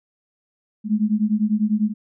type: beating tone pair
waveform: sine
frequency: 207.7 / 217.7 Hz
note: G#3 / A3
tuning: 0 / -18 cents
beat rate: 10 Hz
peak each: -20 / -20 dBFS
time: 0.84-1.94 s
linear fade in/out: 50 ms
effects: none